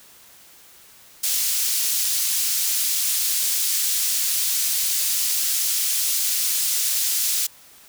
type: high-pass noise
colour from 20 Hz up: pink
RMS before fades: -22 dBFS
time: 1.23-7.47 s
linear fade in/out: 10 ms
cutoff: 5300 Hz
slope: 12 dB/octave
effects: white hiss -49 dBFS RMS until 7.88 s